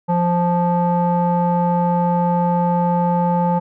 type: tone with low-pass filter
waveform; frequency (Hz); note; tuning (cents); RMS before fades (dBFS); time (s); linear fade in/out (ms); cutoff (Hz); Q
square; 174.61; F3; 0; -17; 0.08-3.6; 20; 830; 5.1
effects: none